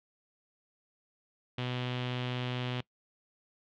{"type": "tone with low-pass filter", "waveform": "sawtooth", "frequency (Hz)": 124.7, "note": "B2", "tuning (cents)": 17, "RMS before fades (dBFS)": -35, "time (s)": [1.58, 2.81], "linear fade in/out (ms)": 5, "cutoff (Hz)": 3200, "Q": 3.8, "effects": ["noise-tail reverb RT60 0.1 s tail -22 dB re dry"]}